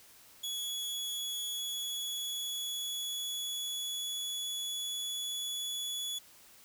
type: tone with pitch glide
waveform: sawtooth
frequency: 3374 to 3407 Hz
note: G#7 to G#7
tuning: +27 to +44 cents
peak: -32 dBFS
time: 0.43-6.19 s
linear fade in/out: 10 ms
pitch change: +17 cents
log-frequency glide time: 1.32-5.5 s
effects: white hiss -58 dBFS RMS until 6.64 s